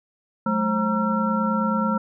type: tone cluster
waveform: sine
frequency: 186.2 / 215.5 / 532 / 939 / 1353 Hz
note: F#3 / A3 / C5 / A#5 / E6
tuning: +11 / -36 / +29 / +12 / +45 cents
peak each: -30 / -22 / -29 / -28 / -26 dBFS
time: 0.46-1.98 s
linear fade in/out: 5 ms
effects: none